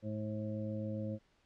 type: harmonic tone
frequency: 107.3 Hz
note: A2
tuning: 43 cents flat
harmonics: 1 / 2 / 3 / 5 / 6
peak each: -40 / -40 / -46 / -43 / -57 dBFS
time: 0.02-1.19 s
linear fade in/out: 50 ms
effects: pink hiss -72 dBFS RMS until 1.45 s + low-pass 5000 Hz 12 dB/octave